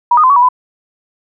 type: tone with pitch steps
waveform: sine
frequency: 962 / 1233 / 1028 / 1128 / 973 / 1003 Hz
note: B5 / D#6 / C6 / C#6 / B5 / B5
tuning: -46 / -16 / -31 / +30 / -26 / +26 cents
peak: -5 dBFS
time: 0.11-0.488 s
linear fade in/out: 5 ms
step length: 63 ms
effects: none